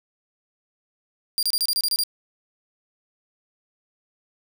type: tone bursts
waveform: sawtooth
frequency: 4775 Hz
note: D8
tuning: 28 cents sharp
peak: -17 dBFS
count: 9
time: 1.38-2.036 s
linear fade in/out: 0 ms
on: 48 ms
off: 28 ms
effects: none